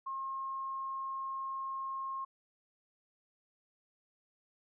sine tone, 1073 Hz, C6, 43 cents sharp, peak -36 dBFS, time 0.06-2.25 s, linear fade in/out 10 ms, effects none

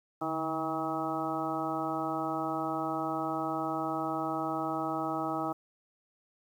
harmonic tone with a mistuned harmonic, 160 Hz, D#3, 49 cents sharp, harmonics 1 / 2 / 3 / 4 / 5 / 6 / 7 / 8, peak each -44 / -35 / -44 / -38 / -36 / -43 / -41 / -37 dBFS, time 0.21-5.53 s, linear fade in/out 10 ms, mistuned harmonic 1, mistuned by -120 cents, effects 10-bit

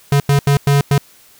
square tone bursts at uneven times, 141.5 Hz, C#3, 36 cents sharp, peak -10 dBFS, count 5, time 0.12-0.2 / 0.29-0.39 / 0.47-0.57 / 0.67-0.81 / 0.91-0.98 s, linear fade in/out 2 ms, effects white hiss -47 dBFS RMS until 1.39 s

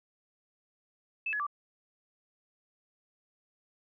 sine tone with pitch steps, 2621 / 1694 / 1168 Hz, E7 / G#6 / D6, -11 / +34 / -10 cents, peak -30 dBFS, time 1.26-1.467 s, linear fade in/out 5 ms, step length 69 ms, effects none

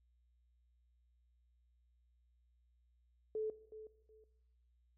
sine tone with echo, 434.4 Hz, A4, 22 cents flat, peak -36 dBFS, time 3.35-3.5 s, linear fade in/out 2 ms, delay 370 ms, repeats 2, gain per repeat -13 dB, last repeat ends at 4.24 s, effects noise-tail reverb RT60 1.0 s tail -17 dB re dry + added 60 Hz sine -70 dBFS peak until 4.97 s

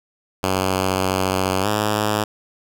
5% pulse tone with pitch glide, 94.4 to 105.35 Hz, F#2 to G#2, +35 to +25 cents, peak -7 dBFS, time 0.43-2.24 s, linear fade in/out 5 ms, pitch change +190 cents, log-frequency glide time 1.61-1.68 s, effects none

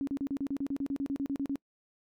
sine tone bursts, 277.2 Hz, C#4, in tune, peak -29 dBFS, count 16, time 0.01-1.557 s, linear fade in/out 0 ms, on 62 ms, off 37 ms, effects noise-tail reverb RT60 0.1 s tail -25 dB re dry

